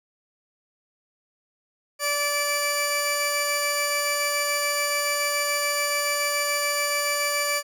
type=tone pair together; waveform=15% pulse; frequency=580 / 2327 Hz; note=D5 / D7; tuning=-22 / -17 cents; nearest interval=2 octaves; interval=2405 cents; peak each=-19 dBFS; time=1.99-7.63 s; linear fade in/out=50 ms; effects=none